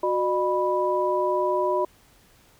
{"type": "tone cluster", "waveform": "sine", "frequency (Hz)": [366.8, 606, 984], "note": ["F#4", "D#5", "B5"], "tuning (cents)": [-15, -46, -7], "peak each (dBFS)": -25, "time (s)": [0.03, 1.85], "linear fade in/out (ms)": 5, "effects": ["pink hiss -57 dBFS RMS until 2.59 s"]}